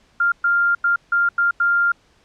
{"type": "tone bursts at uneven times", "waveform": "sine", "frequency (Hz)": 1396.9, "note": "F6", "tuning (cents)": 0, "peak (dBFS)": -14, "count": 6, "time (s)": [[0.2, 0.32], [0.44, 0.75], [0.84, 0.96], [1.12, 1.29], [1.38, 1.51], [1.6, 1.92]], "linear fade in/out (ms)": 5, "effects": ["pink hiss -57 dBFS RMS until 2.24 s", "low-pass 6000 Hz 12 dB/octave"]}